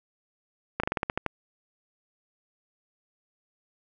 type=slowing click train; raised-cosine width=0.5 ms; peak=-11 dBFS; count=9; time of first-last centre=0.8-1.263 s; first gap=35 ms; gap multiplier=1.14; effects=none